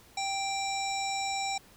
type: harmonic tone with a mistuned harmonic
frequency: 784 Hz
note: G5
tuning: in tune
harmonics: 1 / 3 / 5 / 7 / 9 / 10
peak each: -32 / -37 / -39 / -40 / -42 / -42 dBFS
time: 0.17-1.58 s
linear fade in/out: 5 ms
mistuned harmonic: 10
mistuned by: -28 cents
effects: pink hiss -57 dBFS RMS until 1.76 s